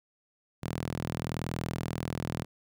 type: tone with high-pass filter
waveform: sawtooth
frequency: 40.81 Hz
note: E1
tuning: 17 cents flat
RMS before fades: -35 dBFS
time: 0.62-2.45 s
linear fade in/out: 20 ms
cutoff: 130 Hz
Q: 1.4
effects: none